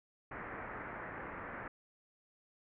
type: low-pass noise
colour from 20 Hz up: white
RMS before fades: -45 dBFS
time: 0.31-1.68 s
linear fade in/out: 5 ms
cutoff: 2000 Hz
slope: 48 dB/octave
effects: none

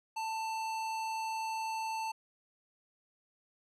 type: tone with hard clipping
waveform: sine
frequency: 888 Hz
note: A5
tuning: 16 cents sharp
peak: -36 dBFS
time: 0.16-2.12 s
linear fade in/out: 10 ms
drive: 16 dB
effects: none

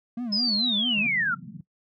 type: tone with vibrato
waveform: triangle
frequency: 224.4 Hz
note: A3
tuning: 34 cents sharp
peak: -26 dBFS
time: 0.17-1.07 s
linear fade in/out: 5 ms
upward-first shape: sine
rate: 4.6 Hz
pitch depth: 180 cents each way
type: linear sweep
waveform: sine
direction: down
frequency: 5160 to 1318.5 Hz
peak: -22 dBFS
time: 0.32-1.35 s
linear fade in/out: 10 ms
type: band-pass noise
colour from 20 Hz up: pink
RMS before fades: -41 dBFS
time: 0.96-1.61 s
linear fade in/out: 5 ms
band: 140 to 220 Hz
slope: 48 dB/octave
effects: noise-tail reverb RT60 0.1 s tail -18 dB re dry

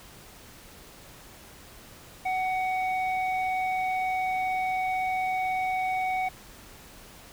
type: tone with low-pass filter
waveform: square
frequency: 747 Hz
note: F#5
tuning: 16 cents sharp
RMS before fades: -28 dBFS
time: 2.25-6.29 s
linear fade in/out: 10 ms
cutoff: 1800 Hz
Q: 9.3
effects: pink hiss -49 dBFS RMS until 7.32 s

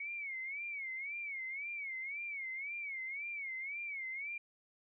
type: tone with vibrato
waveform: sine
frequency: 2217 Hz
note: C#7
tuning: in tune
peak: -39 dBFS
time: 0-4.38 s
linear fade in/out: 5 ms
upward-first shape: sine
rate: 1.9 Hz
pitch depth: 130 cents each way
effects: none

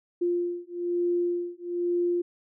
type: beating tone pair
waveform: sine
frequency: 349.2 / 350.3 Hz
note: F4 / F4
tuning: 0 / +5 cents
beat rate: 1.1 Hz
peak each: -28 dBFS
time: 0.21-2.22 s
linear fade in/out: 10 ms
effects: none

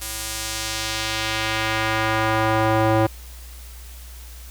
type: tone with band-pass filter sweep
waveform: square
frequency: 110.1 Hz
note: A2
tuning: 2 cents sharp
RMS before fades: -22 dBFS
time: 0.01-3.07 s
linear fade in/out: 10 ms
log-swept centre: 11000 to 600 Hz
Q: 0.85
effects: added 60 Hz sine -37 dBFS peak until 4.5 s + white hiss -45 dBFS RMS until 4.5 s

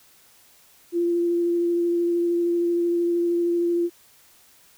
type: tone with vibrato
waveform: sine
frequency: 344.3 Hz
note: F4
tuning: 25 cents flat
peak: -19 dBFS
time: 0.92-3.9 s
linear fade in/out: 50 ms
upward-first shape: sine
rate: 13 Hz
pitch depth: 11 cents each way
effects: white hiss -55 dBFS RMS until 4.77 s

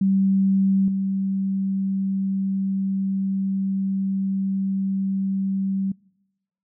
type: tone with level steps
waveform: sine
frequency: 193.5 Hz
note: G3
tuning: 22 cents flat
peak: -16 / -21 dBFS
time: 0.01-5.92 s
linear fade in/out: 5 ms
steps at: 0.88 s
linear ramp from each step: 2 ms
effects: noise-tail reverb RT60 1.0 s tail -26 dB re dry

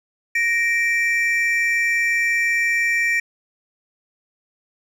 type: tone pair together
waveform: triangle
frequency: 1864.7 / 2339 Hz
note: A#6 / D7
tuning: 0 / -8 cents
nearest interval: major third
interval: 392 cents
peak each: -18 dBFS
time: 0.35-3.2 s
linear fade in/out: 5 ms
effects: none

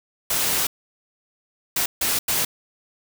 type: noise bursts at uneven times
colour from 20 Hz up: white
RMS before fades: -22 dBFS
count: 4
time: 0.3-0.67 / 1.76-1.86 / 2.01-2.19 / 2.28-2.45 s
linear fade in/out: 5 ms
effects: none

